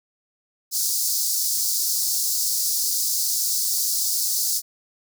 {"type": "high-pass noise", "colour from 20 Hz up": "pink", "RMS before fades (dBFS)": -23, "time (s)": [0.71, 4.62], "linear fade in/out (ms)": 50, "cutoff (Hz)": 4600, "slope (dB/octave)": 48, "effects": []}